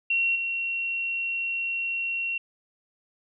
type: tone with level steps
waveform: sine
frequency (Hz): 2734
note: F7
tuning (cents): -37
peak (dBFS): -21 / -26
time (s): 0.1-2.38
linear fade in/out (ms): 5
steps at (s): 0.35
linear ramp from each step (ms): 10
effects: none